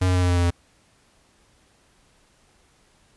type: tone with pitch steps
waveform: square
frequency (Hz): 92.2 / 91.25 / 90.3 / 89.37 / 88.44 / 87.53 / 86.62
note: F#2 / F#2 / F#2 / F2 / F2 / F2 / F2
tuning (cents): -6 / -24 / -42 / +40 / +22 / +4 / -14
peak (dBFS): -18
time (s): 0.01-0.507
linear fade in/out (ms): 10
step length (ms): 71
effects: pink hiss -60 dBFS RMS until 3.16 s + resampled to 24000 Hz